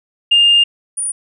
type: tone pair in turn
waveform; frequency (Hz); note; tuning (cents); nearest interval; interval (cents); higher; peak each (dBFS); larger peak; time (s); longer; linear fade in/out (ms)
sine; 2814 / 9465; F7 / D9; +12 / +12; octave + major sixth; 2100; second; -6 / -17; first; 0.31-0.64 / 0.97-1.12; first; 10
effects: tanh soft clip ceiling -3 dBFS